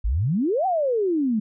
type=exponential two-way sweep; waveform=sine; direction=up then down; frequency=46.25 to 784 to 205.8 Hz; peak=-19 dBFS; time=0.04-1.4 s; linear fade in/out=10 ms; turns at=0.66 s; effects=none